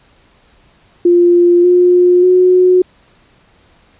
sine tone with pitch steps, 349.2 / 357.2 / 365.3 Hz, F4 / F4 / F#4, 0 / +39 / -22 cents, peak -5 dBFS, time 1.05-2.82 s, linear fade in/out 5 ms, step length 590 ms, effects pink hiss -50 dBFS RMS until 3.99 s + resampled to 8000 Hz

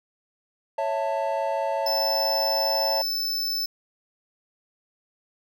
triangle chord, A major, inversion first, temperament equal with one note detuned, 554.4 / 659.3 / 887.7 Hz, C#5 / E5 / A5, 0 / 0 / +15 cents, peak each -26 dBFS, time 0.78-3.02 s, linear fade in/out 5 ms
square tone, 5274 Hz, E8, in tune, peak -25 dBFS, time 1.86-3.66 s, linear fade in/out 5 ms
effects none

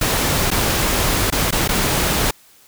pink noise with dropouts, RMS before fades -18 dBFS, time 0.01-2.31 s, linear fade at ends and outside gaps 5 ms, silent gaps 0.505-0.513 / 1.303-1.323 / 1.509-1.524 / 1.678-1.689 s, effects white hiss -50 dBFS RMS until 2.67 s

